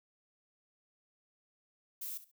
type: noise with echo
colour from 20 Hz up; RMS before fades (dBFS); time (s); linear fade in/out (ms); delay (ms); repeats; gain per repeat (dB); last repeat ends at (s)
violet; -41; 2.01-2.18; 10; 68; 2; -14; 2.316
effects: none